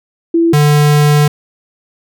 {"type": "tone pair in turn", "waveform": ["sine", "square"], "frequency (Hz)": [334.1, 147.92], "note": ["E4", "D3"], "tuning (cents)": [23, 13], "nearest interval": "octave + major second", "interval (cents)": 1410, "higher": "first", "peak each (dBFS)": -7, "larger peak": "neither", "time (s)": [[0.34, 0.53], [0.53, 1.28]], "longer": "second", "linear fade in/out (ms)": 5, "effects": []}